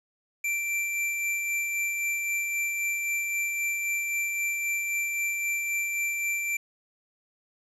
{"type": "tone with tremolo", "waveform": "square", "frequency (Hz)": 2349, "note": "D7", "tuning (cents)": 0, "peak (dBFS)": -26, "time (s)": [0.44, 6.57], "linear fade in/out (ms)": 5, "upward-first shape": "sine", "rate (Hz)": 3.8, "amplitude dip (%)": 30, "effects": ["resampled to 32000 Hz", "9-bit"]}